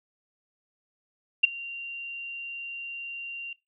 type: tone with ADSR envelope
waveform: sine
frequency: 2769 Hz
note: F7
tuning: 15 cents flat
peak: -11 dBFS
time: 1.43-3.53 s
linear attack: 12 ms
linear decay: 13 ms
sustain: -23 dB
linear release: 3 ms
effects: noise-tail reverb RT60 0.2 s tail -20 dB re dry